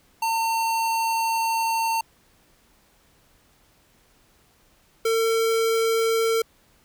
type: tone pair in turn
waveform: square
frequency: 906 / 452.1 Hz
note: A#5 / A4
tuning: -50 / +47 cents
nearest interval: octave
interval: 1203 cents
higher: first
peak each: -22 / -20 dBFS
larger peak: second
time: 0.22-2.01 / 5.05-6.42 s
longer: first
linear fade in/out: 5 ms
effects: pink hiss -60 dBFS RMS until 6.84 s